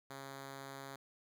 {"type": "tone", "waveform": "5% pulse", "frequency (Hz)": 136.7, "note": "C#3", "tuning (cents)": -24, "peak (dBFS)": -35, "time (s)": [0.1, 0.96], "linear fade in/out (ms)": 5, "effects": []}